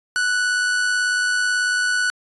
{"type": "tone with amplitude modulation", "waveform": "45% pulse", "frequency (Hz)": 1480, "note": "F#6", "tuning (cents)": 0, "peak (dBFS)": -16, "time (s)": [0.16, 2.1], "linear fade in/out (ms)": 0, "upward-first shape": "sine", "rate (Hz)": 98.2, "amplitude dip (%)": 35, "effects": ["resampled to 24000 Hz"]}